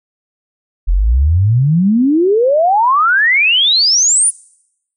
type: exponential sweep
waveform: sine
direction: up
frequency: 40.19 to 9910 Hz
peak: -8 dBFS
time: 0.87-4.31 s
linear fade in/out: 20 ms
effects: noise-tail reverb RT60 0.8 s tail -23 dB re dry